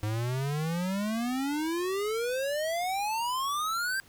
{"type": "exponential sweep", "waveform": "square", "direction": "up", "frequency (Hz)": [104, 1600], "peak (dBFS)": -29, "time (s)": [0.03, 4], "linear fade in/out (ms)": 0, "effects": ["pink hiss -58 dBFS RMS until 4.08 s"]}